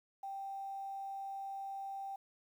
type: tone with quantisation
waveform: sine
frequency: 784 Hz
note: G5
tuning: in tune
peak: -40 dBFS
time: 0.23-2.16 s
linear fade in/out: 5 ms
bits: 11
effects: none